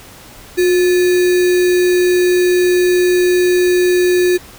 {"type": "tone with sample-and-hold", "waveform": "sine", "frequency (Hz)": 359.6, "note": "F#4", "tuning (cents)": -49, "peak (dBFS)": -9, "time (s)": [0.57, 4.38], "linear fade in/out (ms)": 20, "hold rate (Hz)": 2100, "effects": ["pink hiss -38 dBFS RMS until 4.58 s"]}